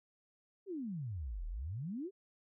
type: exponential two-way sweep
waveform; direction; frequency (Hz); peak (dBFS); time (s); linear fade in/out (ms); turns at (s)
sine; down then up; 415.3 to 37 to 415.3; -38; 0.66-2.11; 50; 1.46
effects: none